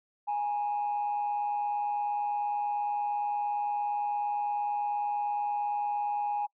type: tone pair together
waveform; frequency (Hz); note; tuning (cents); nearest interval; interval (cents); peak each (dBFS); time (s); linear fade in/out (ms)
sine; 827 / 955.8; G#5 / A#5; -8 / +43; minor third; 251; -27 / -38; 0.27-6.47; 20
effects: noise-tail reverb RT60 0.1 s tail -25 dB re dry + tanh soft clip ceiling -24 dBFS